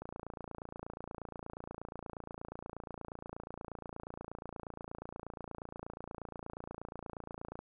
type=click train; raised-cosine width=1 ms; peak=-29 dBFS; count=216; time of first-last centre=0.02-7.59 s; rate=28.4 Hz; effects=none